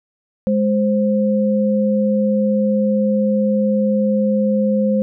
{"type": "tone pair together", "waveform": "sine", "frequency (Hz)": [207.7, 523.4], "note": ["G#3", "C5"], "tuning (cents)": [0, 0], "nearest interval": "octave + major third", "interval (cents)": 1600, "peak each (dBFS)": [-15, -18], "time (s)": [0.47, 5.02], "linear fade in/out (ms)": 0, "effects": []}